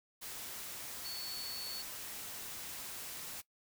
sine tone in noise, 4435 Hz, C#8, in tune, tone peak -41 dBFS, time 1.04-1.83 s, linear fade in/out 20 ms, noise white, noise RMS -45 dBFS, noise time 0.21-3.42 s, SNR +1 dB, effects noise-tail reverb RT60 0.1 s tail -19 dB re dry

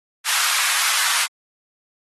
pink high-pass noise, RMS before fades -20 dBFS, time 0.24-1.28 s, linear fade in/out 50 ms, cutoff 1100 Hz, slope 24 dB/octave, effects AAC 32 kbps

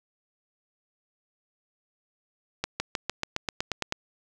accelerating click train, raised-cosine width 0.2 ms, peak -10 dBFS, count 11, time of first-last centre 2.64-3.924 s, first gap 160 ms, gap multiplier 0.95, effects none

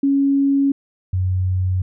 sine tone pair in turn, 277.2 / 92.5 Hz, C#4 / F#2, 0 / 0 cents, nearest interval octave + perfect fifth, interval 1900 cents, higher first, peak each -13 / -16 dBFS, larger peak first, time 0.03-0.72 / 1.13-1.82 s, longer neither, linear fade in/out 5 ms, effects none

